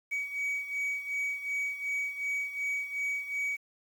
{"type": "beating tone pair", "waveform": "sine", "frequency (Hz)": [2264, 2266.7], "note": ["C#7", "C#7"], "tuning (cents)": [36, 38], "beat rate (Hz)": 2.7, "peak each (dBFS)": [-30, -34], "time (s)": [0.11, 3.57], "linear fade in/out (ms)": 20, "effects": ["tanh soft clip ceiling -28 dBFS", "9-bit"]}